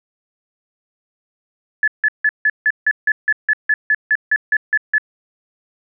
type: tone bursts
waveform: sine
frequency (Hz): 1721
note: A6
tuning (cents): -39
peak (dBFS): -11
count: 16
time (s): 1.83-4.982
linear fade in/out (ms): 2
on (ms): 47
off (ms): 160
effects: none